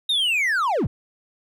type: linear sweep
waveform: triangle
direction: down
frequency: 3769 to 61.1 Hz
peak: -17 dBFS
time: 0.09-0.87 s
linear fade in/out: 5 ms
effects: none